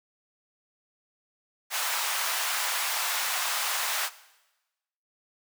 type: high-pass noise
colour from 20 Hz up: pink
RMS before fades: -29 dBFS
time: 1.7-4.1 s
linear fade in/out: 50 ms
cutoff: 820 Hz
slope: 24 dB/octave
effects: noise-tail reverb RT60 1.0 s tail -17 dB re dry